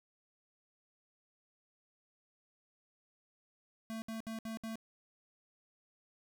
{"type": "tone bursts", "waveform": "square", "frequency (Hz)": 223.5, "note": "A3", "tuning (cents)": 27, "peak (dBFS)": -40, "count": 5, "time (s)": [3.9, 4.756], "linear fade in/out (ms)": 0, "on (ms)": 120, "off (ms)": 64, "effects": []}